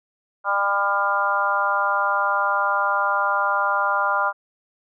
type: harmonic tone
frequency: 200 Hz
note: G3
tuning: 35 cents sharp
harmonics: 3 / 4 / 5 / 6 / 7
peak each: -28 / -26 / -24 / -24 / -23 dBFS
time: 0.44-4.33 s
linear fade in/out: 50 ms
effects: none